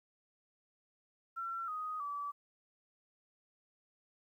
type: tone with pitch steps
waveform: sine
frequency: 1354 / 1248.8 / 1151.8 Hz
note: E6 / D#6 / D6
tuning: +46 / +6 / -34 cents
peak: -37 dBFS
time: 1.36-2.32 s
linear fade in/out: 20 ms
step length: 320 ms
effects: 12-bit